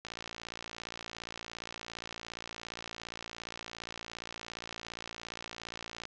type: click train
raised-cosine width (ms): 0.2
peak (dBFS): -23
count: 345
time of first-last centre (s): 0.05-6.053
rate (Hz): 57.3
effects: low-pass 7000 Hz 12 dB/octave